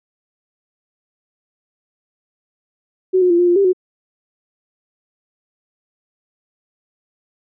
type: tone with pitch steps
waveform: sine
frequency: 373.1 / 361.5 / 344 / 353.5 / 349.5 / 395.9 / 367.3 Hz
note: F#4 / F#4 / F4 / F4 / F4 / G4 / F#4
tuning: +14 / -40 / -26 / +21 / +1 / +17 / -13 cents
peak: -10 dBFS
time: 3.13-3.732 s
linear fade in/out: 20 ms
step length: 86 ms
effects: none